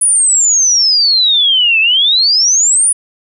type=exponential two-way sweep; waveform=sine; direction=down then up; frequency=9956 to 2573 to 9956 Hz; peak=-7 dBFS; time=0.01-2.93 s; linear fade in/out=10 ms; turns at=1.8 s; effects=none

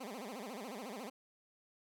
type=tone with vibrato; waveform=15% pulse; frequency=229.7 Hz; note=A#3; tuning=25 cents flat; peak=-37 dBFS; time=0-1.1 s; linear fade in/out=10 ms; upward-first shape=sine; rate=14 Hz; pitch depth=270 cents each way; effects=none

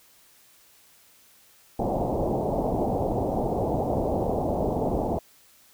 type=low-pass noise; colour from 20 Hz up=white; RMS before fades=-26 dBFS; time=1.79-5.19 s; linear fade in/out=5 ms; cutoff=800 Hz; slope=48 dB/octave; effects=white hiss -57 dBFS RMS until 5.73 s

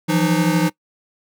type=tone cluster; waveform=square; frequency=165.4 / 177.8 / 307.2 Hz; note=E3 / F3 / D#4; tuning=+6 / +31 / -22 cents; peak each=-20 dBFS; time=0.08-0.7 s; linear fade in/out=20 ms; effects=noise-tail reverb RT60 0.1 s tail -21 dB re dry

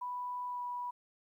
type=tone with pitch glide; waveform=sine; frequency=987.8 to 979.3 Hz; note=B5 to B5; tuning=0 to -15 cents; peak=-36 dBFS; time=0.01-0.91 s; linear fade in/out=10 ms; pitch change=-15 cents; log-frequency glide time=0.47-0.62 s; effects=12-bit

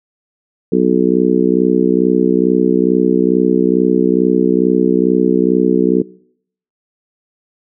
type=harmonic tone; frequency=62.3 Hz; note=B1; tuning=16 cents sharp; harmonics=3 / 4 / 5 / 6 / 7; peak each=-16 / -16 / -16 / -16 / -16 dBFS; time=0.72-6.02 s; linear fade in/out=5 ms; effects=noise-tail reverb RT60 0.7 s tail -24 dB re dry

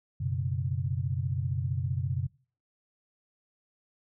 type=chord; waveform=sine; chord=F# suspended fourth; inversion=none; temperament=equal; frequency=92.5 / 123.47 / 138.59 Hz; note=F#2 / B2 / C#3; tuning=0 / 0 / 0 cents; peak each=-32 dBFS; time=0.2-2.27 s; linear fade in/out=10 ms; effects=noise-tail reverb RT60 0.4 s tail -22 dB re dry

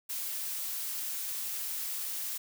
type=noise; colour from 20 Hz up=blue; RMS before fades=-36 dBFS; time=0.09-2.38 s; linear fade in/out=10 ms; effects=none

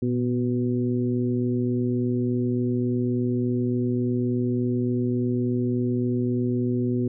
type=harmonic tone with a mistuned harmonic; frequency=123.47 Hz; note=B2; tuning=in tune; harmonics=1 / 2 / 3 / 4; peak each=-26 / -24 / -28 / -39 dBFS; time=0.02-7.08 s; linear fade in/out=5 ms; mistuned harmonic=1; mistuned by=-62 cents; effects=none

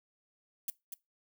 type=noise with echo; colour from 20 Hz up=violet; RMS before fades=-35 dBFS; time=0.68-0.7 s; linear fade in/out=2 ms; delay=240 ms; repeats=1; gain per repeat=-7 dB; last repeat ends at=0.94 s; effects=noise-tail reverb RT60 0.2 s tail -21 dB re dry

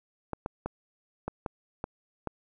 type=clicks; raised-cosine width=1 ms; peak=-18 dBFS; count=7; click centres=0.333 / 0.461 / 0.66 / 1.28 / 1.462 / 1.841 / 2.273 s; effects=none

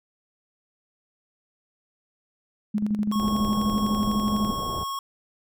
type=tone with tremolo; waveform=sine; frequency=210 Hz; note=G#3; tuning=19 cents sharp; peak=-20 dBFS; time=2.74-4.51 s; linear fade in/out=10 ms; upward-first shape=square; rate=12 Hz; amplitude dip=55%
type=tone; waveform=square; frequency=1095 Hz; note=C#6; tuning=22 cents flat; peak=-29 dBFS; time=3.12-4.99 s; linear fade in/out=2 ms
type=low-pass noise; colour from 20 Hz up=pink; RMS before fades=-33 dBFS; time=3.19-4.84 s; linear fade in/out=10 ms; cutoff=880 Hz; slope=24 dB/octave
effects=none

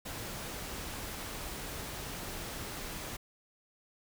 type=noise; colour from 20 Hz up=pink; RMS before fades=-41 dBFS; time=0.05-3.17 s; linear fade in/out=10 ms; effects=none

